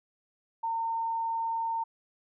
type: tone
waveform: sine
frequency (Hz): 911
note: A#5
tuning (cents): -40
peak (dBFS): -28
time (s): 0.63-1.84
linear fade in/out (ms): 10
effects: none